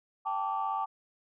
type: chord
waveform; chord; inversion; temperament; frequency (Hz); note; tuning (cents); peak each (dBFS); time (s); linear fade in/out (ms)
sine; G suspended second; none; equal with one note detuned; 784 / 880 / 1161.2; G5 / A5 / D6; 0 / 0 / -20; -33; 0.25-0.86; 20
effects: tanh soft clip ceiling -21 dBFS